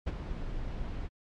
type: noise with ADSR envelope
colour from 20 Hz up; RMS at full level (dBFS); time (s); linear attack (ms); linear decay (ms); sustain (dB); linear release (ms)
brown; -27; 0.06-1.09; 17; 33; -9; 36
effects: low-pass 4000 Hz 12 dB/octave + MP3 64 kbps